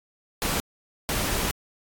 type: noise bursts at uneven times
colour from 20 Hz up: pink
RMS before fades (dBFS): -26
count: 2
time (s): 0.42-0.6 / 1.09-1.51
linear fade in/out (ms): 0
effects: AAC 64 kbps

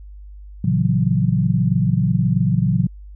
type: chord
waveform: sine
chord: F# dominant seventh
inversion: first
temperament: just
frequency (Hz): 115.62 / 138.75 / 166.5 / 185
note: A#2 / C#3 / E3 / F#3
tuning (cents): -14 / +2 / +18 / 0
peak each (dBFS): -20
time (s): 0.64-2.87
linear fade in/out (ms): 5
effects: added 50 Hz sine -35 dBFS peak until 3.15 s

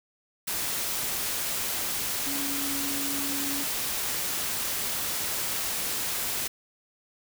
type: tone in noise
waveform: sine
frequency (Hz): 280.4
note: C#4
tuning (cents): +20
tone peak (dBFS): -34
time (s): 2.26-3.64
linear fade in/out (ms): 10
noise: white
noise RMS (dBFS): -30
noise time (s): 0.47-6.48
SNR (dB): -7
effects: none

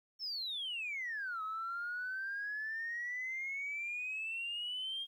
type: exponential two-way sweep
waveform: sine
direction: down then up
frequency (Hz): 5440 to 1272 to 3249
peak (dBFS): -36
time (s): 0.19-5.07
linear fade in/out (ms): 50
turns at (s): 1.42
effects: tanh soft clip ceiling -33 dBFS + 12-bit

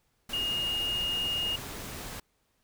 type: tone in noise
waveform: sine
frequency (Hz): 2849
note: F7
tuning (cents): +34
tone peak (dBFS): -28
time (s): 0.33-1.56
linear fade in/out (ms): 5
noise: pink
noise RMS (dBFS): -40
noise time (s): 0.29-2.2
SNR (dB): +9
effects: pink hiss -73 dBFS RMS until 2.63 s

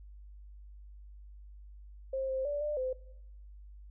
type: tone with pitch steps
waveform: sine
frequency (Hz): 532 / 526 / 580 / 596 / 515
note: C5 / C5 / D5 / D5 / C5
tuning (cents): +29 / +9 / -22 / +25 / -28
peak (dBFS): -31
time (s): 2.13-2.93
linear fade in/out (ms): 5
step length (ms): 160
effects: noise-tail reverb RT60 0.8 s tail -20 dB re dry + added 50 Hz sine -48 dBFS peak until 3.9 s

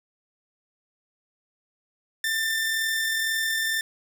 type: tone with amplitude modulation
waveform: sawtooth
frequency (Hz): 1787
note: A6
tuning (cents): +26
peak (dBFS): -19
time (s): 2.24-3.81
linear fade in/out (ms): 2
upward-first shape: sine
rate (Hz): 42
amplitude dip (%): 25
effects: none

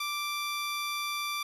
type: tone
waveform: 15% pulse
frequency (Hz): 1174.7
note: D6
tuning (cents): 0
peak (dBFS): -25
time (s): 0-1.43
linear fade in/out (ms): 5
effects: resampled to 32000 Hz + 11-bit

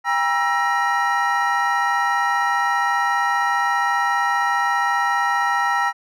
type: tone cluster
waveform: triangle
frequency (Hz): 802 / 957 / 1331 / 1882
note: G5 / A#5 / E6 / A#6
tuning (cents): +39 / +45 / +16 / +16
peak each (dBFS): -21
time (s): 0.04-5.93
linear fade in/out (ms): 50
effects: none

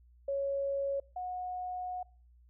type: tone pair in turn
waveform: sine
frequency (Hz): 554.4 / 728.4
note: C#5 / F#5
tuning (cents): 0 / -27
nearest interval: perfect fourth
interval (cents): 473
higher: second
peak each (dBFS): -30 / -35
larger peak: first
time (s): 0.28-1 / 1.16-2.03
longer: second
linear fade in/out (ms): 5
effects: noise-tail reverb RT60 0.5 s tail -25 dB re dry + added 60 Hz sine -58 dBFS peak until 2.49 s

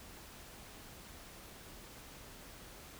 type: silence
effects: pink hiss -53 dBFS RMS until 2.99 s

